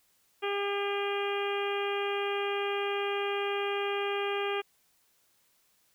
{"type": "harmonic tone", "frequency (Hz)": 402.6, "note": "G4", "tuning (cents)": 46, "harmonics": [1, 2, 3, 4, 5, 6, 7, 8], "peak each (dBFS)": [-31, -37, -38, -41, -43, -39, -41, -44], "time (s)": [0.42, 4.62], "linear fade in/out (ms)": 20, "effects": ["white hiss -69 dBFS RMS until 5.94 s"]}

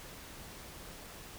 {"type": "silence", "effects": ["pink hiss -49 dBFS RMS until 1.38 s"]}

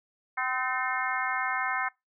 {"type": "harmonic tone with a mistuned harmonic", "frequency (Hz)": 256.4, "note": "C4", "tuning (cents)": -35, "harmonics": [3, 4, 5, 6, 7, 8], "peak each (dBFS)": [-34, -34, -34, -34, -34, -34], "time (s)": [0.37, 1.89], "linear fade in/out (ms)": 10, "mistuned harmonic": 8, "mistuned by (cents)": 76, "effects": ["noise-tail reverb RT60 0.2 s tail -24 dB re dry"]}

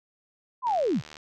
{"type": "linear sweep", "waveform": "sine", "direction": "down", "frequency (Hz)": [1060, 84.8], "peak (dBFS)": -22, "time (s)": [0.62, 1.02], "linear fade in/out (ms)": 50}
{"type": "click train", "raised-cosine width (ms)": 0.2, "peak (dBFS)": -26, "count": 39, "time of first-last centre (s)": [0.67, 1.169], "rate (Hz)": 76.2}
{"effects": []}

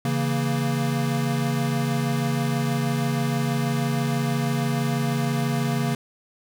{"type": "chord", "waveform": "square", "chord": "A# diminished", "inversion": "first", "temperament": "equal", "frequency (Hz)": [138.59, 164.81, 233.1], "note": ["C#3", "E3", "A#3"], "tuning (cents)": [0, 0, 0], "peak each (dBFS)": [-25, -30, -27], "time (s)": [0.05, 5.95], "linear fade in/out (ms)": 2, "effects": []}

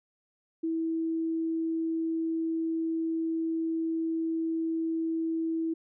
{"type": "tone", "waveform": "sine", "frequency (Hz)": 325.9, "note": "E4", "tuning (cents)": -20, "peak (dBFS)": -27, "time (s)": [0.63, 5.74], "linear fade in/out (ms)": 10, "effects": []}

